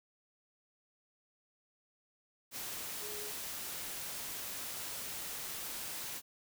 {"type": "tone in noise", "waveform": "sine", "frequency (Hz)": 419.4, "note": "G#4", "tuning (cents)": 17, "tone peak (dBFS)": -47, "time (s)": [3, 3.33], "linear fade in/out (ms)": 50, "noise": "white", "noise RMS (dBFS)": -42, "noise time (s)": [2.51, 6.22], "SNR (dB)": -8, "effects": []}